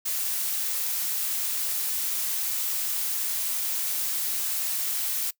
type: noise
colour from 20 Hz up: blue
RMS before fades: -28 dBFS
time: 0.05-5.31 s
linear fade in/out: 10 ms
effects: noise-tail reverb RT60 0.1 s tail -22 dB re dry